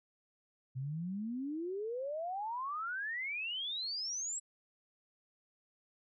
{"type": "exponential sweep", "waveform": "sine", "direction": "up", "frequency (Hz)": [125.2, 7870], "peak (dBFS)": -36, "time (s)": [0.75, 4.4], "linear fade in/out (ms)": 20, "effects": []}